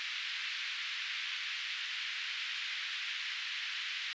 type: band-pass noise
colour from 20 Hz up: white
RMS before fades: -39 dBFS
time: 0-4.13 s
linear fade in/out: 0 ms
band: 1700 to 3600 Hz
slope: 24 dB/octave
effects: resampled to 16000 Hz